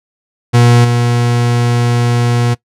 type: tone with level steps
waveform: 40% pulse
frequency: 120 Hz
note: B2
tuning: 49 cents flat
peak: -4 / -9 dBFS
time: 0.53-2.55 s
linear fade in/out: 20 ms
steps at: 0.84 s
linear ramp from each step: 10 ms
effects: noise-tail reverb RT60 0.1 s tail -21 dB re dry + low-pass 9000 Hz 12 dB/octave